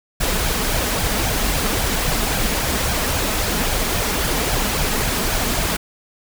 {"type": "noise with flanger", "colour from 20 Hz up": "pink", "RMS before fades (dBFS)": -20, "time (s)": [0.2, 5.77], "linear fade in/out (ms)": 10, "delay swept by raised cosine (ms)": [1.2, 4.8], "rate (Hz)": 3.7, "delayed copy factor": 0.55, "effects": []}